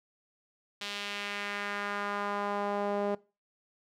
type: tone with band-pass filter sweep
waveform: sawtooth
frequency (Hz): 203.4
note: G#3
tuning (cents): -36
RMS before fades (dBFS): -34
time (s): 0.81-3.15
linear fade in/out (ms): 5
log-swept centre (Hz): 3500 to 570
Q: 1.6
effects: noise-tail reverb RT60 0.3 s tail -21 dB re dry